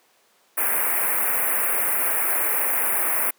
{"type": "band-stop noise", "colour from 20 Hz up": "white", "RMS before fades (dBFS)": -22, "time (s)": [0.57, 3.31], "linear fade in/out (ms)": 10, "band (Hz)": [2400, 9600], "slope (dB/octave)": 48, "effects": ["pink hiss -60 dBFS RMS until 3.38 s", "high-pass 400 Hz 12 dB/octave"]}